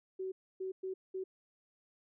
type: tone bursts at uneven times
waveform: sine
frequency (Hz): 377.4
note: F#4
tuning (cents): +34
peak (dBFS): -36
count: 4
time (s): 0.19-0.32 / 0.6-0.72 / 0.83-0.94 / 1.14-1.24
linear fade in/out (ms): 10
effects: none